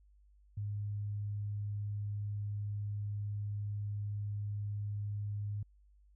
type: tone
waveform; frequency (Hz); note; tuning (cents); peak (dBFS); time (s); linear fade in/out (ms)
sine; 103.1; G#2; -12; -35; 0.57-5.63; 5
effects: added 50 Hz sine -61 dBFS peak until 6.15 s